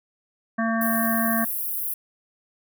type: harmonic tone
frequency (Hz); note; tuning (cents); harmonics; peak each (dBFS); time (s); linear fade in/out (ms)
226.3; A3; +49; 1 / 3 / 5 / 7 / 8; -23 / -28 / -30 / -31 / -32; 0.58-1.45; 10
type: high-pass noise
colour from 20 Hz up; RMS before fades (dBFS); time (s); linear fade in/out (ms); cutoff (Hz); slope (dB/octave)
pink; -28; 0.81-1.94; 5; 11000; 48
effects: none